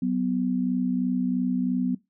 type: tone pair together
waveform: sine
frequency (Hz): 187 / 250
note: F#3 / B3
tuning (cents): +19 / +21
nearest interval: perfect fourth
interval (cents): 502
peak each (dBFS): -26 / -24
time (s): 0.02-1.95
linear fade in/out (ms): 5
effects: noise-tail reverb RT60 0.2 s tail -21 dB re dry